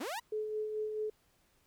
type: linear sweep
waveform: sawtooth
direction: up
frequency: 207.9 to 1000 Hz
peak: -33 dBFS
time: 0-0.2 s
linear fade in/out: 10 ms
type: tone with tremolo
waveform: sine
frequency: 429.1 Hz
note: A4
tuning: 43 cents flat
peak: -32 dBFS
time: 0.32-1.1 s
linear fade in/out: 5 ms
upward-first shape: sine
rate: 4.6 Hz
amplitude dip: 40%
effects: pink hiss -71 dBFS RMS until 1.66 s